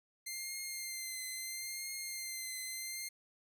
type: tone with vibrato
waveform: 10% pulse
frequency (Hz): 2093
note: C7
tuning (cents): 0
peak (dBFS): -31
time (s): 0.26-3.09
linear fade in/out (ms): 10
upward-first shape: triangle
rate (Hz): 0.75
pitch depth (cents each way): 39
effects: none